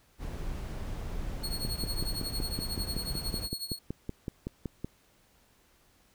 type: noise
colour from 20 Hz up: brown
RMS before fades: -36 dBFS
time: 0.18-3.49 s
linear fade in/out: 50 ms
type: tone with tremolo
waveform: sawtooth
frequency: 4335 Hz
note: C#8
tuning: 39 cents flat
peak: -29 dBFS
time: 1.43-3.79 s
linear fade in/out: 10 ms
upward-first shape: triangle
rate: 11 Hz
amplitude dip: 90%
type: click train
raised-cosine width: 3 ms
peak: -21 dBFS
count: 18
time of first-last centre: 1.65-4.845 s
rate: 5.32 Hz
effects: pink hiss -65 dBFS RMS until 6.14 s